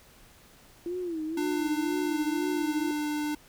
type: tone with vibrato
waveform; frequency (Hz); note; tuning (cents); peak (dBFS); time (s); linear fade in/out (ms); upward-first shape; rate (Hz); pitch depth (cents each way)
sine; 336.7; E4; +37; -30; 0.86-2.91; 2; sine; 2; 140
type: tone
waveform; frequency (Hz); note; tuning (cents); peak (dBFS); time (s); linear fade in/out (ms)
square; 298.9; D4; +31; -29; 1.37-3.35; 5
effects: pink hiss -56 dBFS RMS until 3.48 s